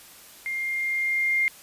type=tone with level ramp; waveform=sine; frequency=2114 Hz; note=C7; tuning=17 cents sharp; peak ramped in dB=-27 to -19 dBFS; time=0.46-1.48 s; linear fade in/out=0 ms; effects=white hiss -48 dBFS RMS until 1.62 s + resampled to 32000 Hz